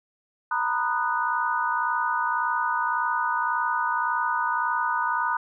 sine chord, B major seventh, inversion third, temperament just, 926 / 987.8 / 1234.7 / 1481.6 Hz, A#5 / B5 / D#6 / F#6, -12 / 0 / -14 / +2 cents, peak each -28 dBFS, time 0.51-5.37 s, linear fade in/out 5 ms, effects none

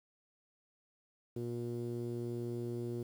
sawtooth tone with low-pass filter, 119.2 Hz, A#2, 39 cents sharp, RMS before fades -39 dBFS, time 1.36-3.03 s, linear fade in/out 5 ms, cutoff 380 Hz, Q 3.9, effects 10-bit

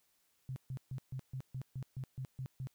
sine tone bursts, 130.81 Hz, C3, in tune, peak -38 dBFS, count 11, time 0.49-2.671 s, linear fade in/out 0 ms, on 71 ms, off 140 ms, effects white hiss -75 dBFS RMS until 2.74 s

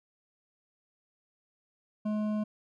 triangle tone with hard clipping, 212.3 Hz, G#3, 38 cents sharp, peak -30 dBFS, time 2.05-2.44 s, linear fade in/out 10 ms, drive 13 dB, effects none

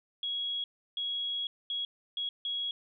sine tone bursts at uneven times, 3322 Hz, G#7, in tune, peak -31 dBFS, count 5, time 0.23-0.64 / 0.97-1.47 / 1.7-1.85 / 2.17-2.29 / 2.45-2.71 s, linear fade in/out 2 ms, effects none

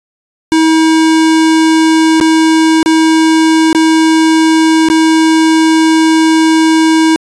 square tone with dropouts, 320 Hz, D#4, 49 cents sharp, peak -6 dBFS, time 0.52-7.16 s, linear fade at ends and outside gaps 0 ms, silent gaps 2.201-2.211 / 2.829-2.86 / 3.729-3.749 / 4.887-4.9 s, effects resampled to 22050 Hz

